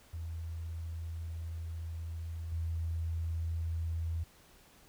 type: tone with level steps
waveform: sine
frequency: 82.41 Hz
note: E2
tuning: in tune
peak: -37 / -32 dBFS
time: 0.13-4.24 s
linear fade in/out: 10 ms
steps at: 2.52 s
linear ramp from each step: 2 ms
effects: pink hiss -61 dBFS RMS until 4.88 s

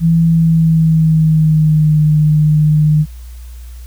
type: tone with pitch glide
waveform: sine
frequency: 165.4 to 152.55 Hz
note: E3 to D#3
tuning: +6 to -34 cents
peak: -7 dBFS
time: 0-3.06 s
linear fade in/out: 50 ms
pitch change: -140 cents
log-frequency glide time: 0.24-2.03 s
effects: added 60 Hz sine -28 dBFS peak until 3.86 s + white hiss -46 dBFS RMS until 3.86 s

